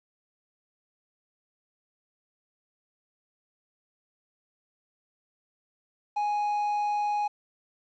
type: tone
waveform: triangle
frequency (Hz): 830.6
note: G#5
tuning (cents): 0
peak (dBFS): -23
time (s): 6.16-7.28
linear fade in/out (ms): 10
effects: resampled to 16000 Hz + 10-bit